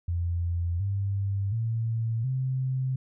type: tone with pitch steps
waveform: sine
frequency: 86.1 / 98.9 / 113.61 / 130.5 Hz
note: F2 / G2 / A#2 / C3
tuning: -24 / +16 / -44 / -4 cents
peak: -25 dBFS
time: 0.08-2.96 s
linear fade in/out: 5 ms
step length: 720 ms
effects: none